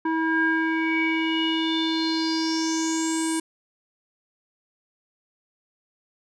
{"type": "tone with low-pass filter sweep", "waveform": "square", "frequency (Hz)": 322.8, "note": "E4", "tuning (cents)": -36, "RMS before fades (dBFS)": -24, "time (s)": [0.05, 3.4], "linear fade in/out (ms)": 5, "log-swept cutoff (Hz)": [1300, 9100], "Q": 7.4, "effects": []}